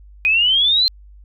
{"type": "exponential sweep", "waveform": "sine", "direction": "up", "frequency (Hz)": [2470, 4186], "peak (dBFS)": -12, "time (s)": [0.25, 0.88], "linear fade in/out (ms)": 0, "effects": ["added 50 Hz sine -40 dBFS peak until 1.24 s"]}